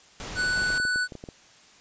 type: noise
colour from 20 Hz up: pink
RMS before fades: -36 dBFS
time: 0.2-0.78 s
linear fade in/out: 0 ms
type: tone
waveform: square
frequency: 1486 Hz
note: F#6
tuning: 7 cents sharp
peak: -24 dBFS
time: 0.35-1.08 s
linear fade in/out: 50 ms
type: clicks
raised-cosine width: 2 ms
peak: -25 dBFS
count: 10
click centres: 0.577 / 0.618 / 0.704 / 0.8 / 0.852 / 0.959 / 1.122 / 1.153 / 1.239 / 1.288 s
effects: white hiss -54 dBFS RMS until 1.8 s + resampled to 16000 Hz